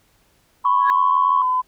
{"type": "tone with pitch glide", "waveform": "sine", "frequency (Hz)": [996, 1013.4], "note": ["B5", "B5"], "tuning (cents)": [14, 44], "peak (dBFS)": -16, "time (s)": [0.64, 1.62], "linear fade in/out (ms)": 20, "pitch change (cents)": 30, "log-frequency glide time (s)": [0.87, 1]}
{"type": "tone with vibrato", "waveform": "sine", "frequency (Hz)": 1100, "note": "C#6", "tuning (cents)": -14, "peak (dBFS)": -16, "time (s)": [0.65, 1.42], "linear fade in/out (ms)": 2, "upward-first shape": "sine", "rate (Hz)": 15, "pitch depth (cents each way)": 25}
{"type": "tone with exponential growth", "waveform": "sine", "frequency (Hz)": 1661.2, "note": "G#6", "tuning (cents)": 0, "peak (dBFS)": -15, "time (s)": [0.78, 0.9], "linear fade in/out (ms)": 0, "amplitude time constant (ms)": 24}
{"effects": ["tanh soft clip ceiling -5 dBFS", "pink hiss -60 dBFS RMS until 1.67 s"]}